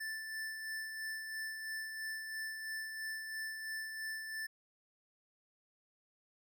square tone with tremolo, 1762 Hz, A6, 2 cents sharp, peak -39 dBFS, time 0-4.47 s, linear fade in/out 10 ms, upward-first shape sine, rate 3 Hz, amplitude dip 40%, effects none

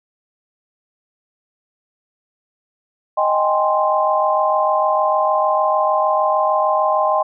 sine chord, Ab major seventh, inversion second, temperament equal, 622.3 / 784 / 830.6 / 1046.5 Hz, Eb5 / G5 / Ab5 / C6, 0 / 0 / 0 / 0 cents, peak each -18 / -20 / -23 / -18 dBFS, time 3.17-7.23 s, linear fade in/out 10 ms, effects none

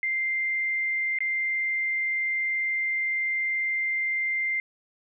sine tone with dropouts, 2093 Hz, C7, in tune, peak -24 dBFS, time 0.03-4.6 s, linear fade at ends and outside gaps 1 ms, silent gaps 1.187-1.205 s, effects none

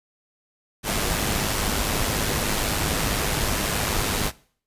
pink noise with amplitude modulation, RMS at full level -22 dBFS, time 0.83-4.32 s, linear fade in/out 50 ms, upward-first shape sine, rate 104 Hz, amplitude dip 45%, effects noise-tail reverb RT60 0.5 s tail -21 dB re dry + resampled to 32000 Hz

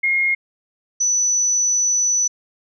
sine tone pair in turn, 2144 / 5963 Hz, C7 / F#8, +42 / +13 cents, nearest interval octave + tritone, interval 1771 cents, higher second, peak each -15 / -15 dBFS, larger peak neither, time 0.03-0.35 / 1-2.28 s, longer second, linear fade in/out 10 ms, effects none

